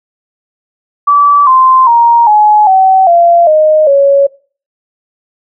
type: tone with pitch steps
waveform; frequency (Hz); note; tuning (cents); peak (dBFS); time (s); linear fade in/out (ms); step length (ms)
sine; 1154 / 1040 / 937.3 / 844.8 / 761.4 / 686.2 / 618.4 / 557.3; D6 / C6 / A#5 / G#5 / F#5 / F5 / D#5 / C#5; -31 / -11 / +9 / +29 / +49 / -31 / -11 / +9; -3; 1.07-4.27; 10; 400
effects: noise-tail reverb RT60 0.4 s tail -21 dB re dry